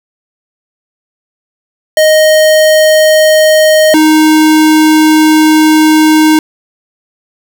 square tone pair in turn, 622.3 / 311.1 Hz, D#5 / D#4, 0 / 0 cents, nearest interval octave, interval 1200 cents, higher first, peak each -4 dBFS, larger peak neither, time 1.97-3.94 / 3.94-6.39 s, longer second, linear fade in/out 2 ms, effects none

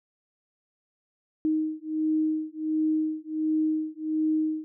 sine beating tone pair, 311.4 / 312.8 Hz, D#4 / D#4, +2 / +9 cents, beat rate 1.4 Hz, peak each -27 dBFS, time 1.45-4.64 s, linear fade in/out 0 ms, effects none

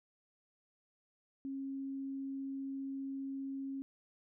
sine tone, 271.5 Hz, C#4, 36 cents flat, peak -38 dBFS, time 1.45-3.82 s, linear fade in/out 0 ms, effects none

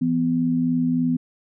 sine tone pair together, 167.26 / 250.6 Hz, E3 / B3, +26 / +25 cents, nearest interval perfect fifth, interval 699 cents, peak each -24 / -19 dBFS, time 0.01-1.17 s, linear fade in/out 10 ms, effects none

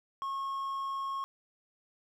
triangle tone, 1089 Hz, C#6, 31 cents flat, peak -31 dBFS, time 0.22-1.24 s, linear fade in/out 0 ms, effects none

